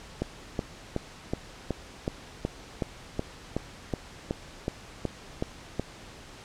click train, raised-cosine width 2 ms, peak -14 dBFS, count 16, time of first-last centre 0.22-5.796 s, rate 2.69 Hz, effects pink hiss -47 dBFS RMS until 6.44 s + low-pass 7000 Hz 12 dB/octave

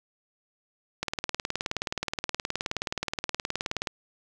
click train, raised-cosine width 0.2 ms, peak -11 dBFS, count 55, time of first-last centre 1.03-3.872 s, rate 19 Hz, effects none

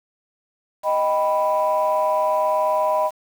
sine chord, Eb augmented, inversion none, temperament equal, 622.3 / 784 / 987.8 Hz, Eb5 / G5 / B5, 0 / 0 / 0 cents, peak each -19 / -25 / -20 dBFS, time 0.83-3.11 s, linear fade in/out 50 ms, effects tanh soft clip ceiling -10 dBFS + 7-bit

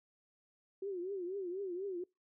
sine tone with vibrato, 373.8 Hz, F#4, 18 cents sharp, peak -37 dBFS, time 0.82-2.04 s, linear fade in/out 5 ms, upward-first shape triangle, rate 4.1 Hz, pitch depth 160 cents each way, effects noise-tail reverb RT60 0.2 s tail -23 dB re dry

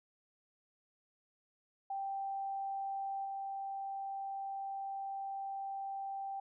sine tone with level steps, 784 Hz, G5, in tune, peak -36 / -38 dBFS, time 1.9-6.4 s, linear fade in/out 5 ms, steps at 3.24 s, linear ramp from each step 20 ms, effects none

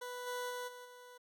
20% pulse tone with level steps, 493.9 Hz, B4, in tune, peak -37 / -33 / -35 / -44 / -48 dBFS, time 0.01-1.18 s, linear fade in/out 10 ms, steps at 0.26 / 0.49 / 0.67 / 0.84 s, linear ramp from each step 20 ms, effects none

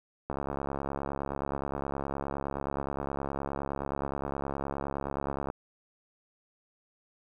click train, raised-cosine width 1 ms, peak -19 dBFS, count 363, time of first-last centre 0.3-5.501 s, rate 69.6 Hz, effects 10-bit

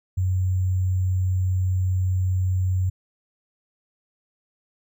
sine tone with sample-and-hold, 92.5 Hz, F#2, in tune, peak -19 dBFS, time 0.17-2.9 s, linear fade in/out 10 ms, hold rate 7350 Hz, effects none

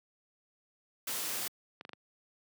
white noise, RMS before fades -36 dBFS, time 1.07-1.48 s, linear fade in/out 5 ms
clicks, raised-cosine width 0.3 ms, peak -28 dBFS, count 4, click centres 1.811 / 1.851 / 1.893 / 1.933 s
effects high-pass 150 Hz 12 dB/octave

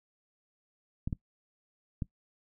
clicks, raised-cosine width 5 ms, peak -20 dBFS, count 3, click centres 1.075 / 1.128 / 2.022 s, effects noise-tail reverb RT60 0.1 s tail -21 dB re dry

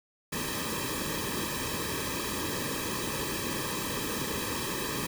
pink noise with comb filter, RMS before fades -33 dBFS, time 0.32-5.07 s, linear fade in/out 10 ms, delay 1.4 ms, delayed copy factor -1, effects none

